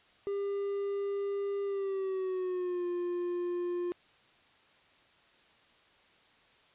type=tone with pitch glide; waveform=triangle; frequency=400 to 352.3 Hz; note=G4 to F4; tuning=+35 to +15 cents; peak=-29 dBFS; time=0.27-3.92 s; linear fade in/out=0 ms; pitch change=-220 cents; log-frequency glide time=1.64-2.86 s; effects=white hiss -63 dBFS RMS until 6.74 s + resampled to 8000 Hz